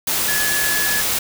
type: tone in noise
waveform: sine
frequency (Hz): 1703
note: G#6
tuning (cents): +43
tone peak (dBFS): -21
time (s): 0.28-1.01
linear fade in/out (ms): 5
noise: white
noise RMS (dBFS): -20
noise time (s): 0.07-1.19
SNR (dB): -4
effects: none